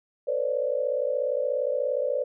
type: tone cluster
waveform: sine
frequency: 456.5 / 510 / 570 / 607 Hz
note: A#4 / C5 / C#5 / D#5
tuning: -36 / -44 / +48 / -43 cents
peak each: -35 / -27 / -27 / -35 dBFS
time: 0.27-2.24 s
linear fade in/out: 10 ms
effects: none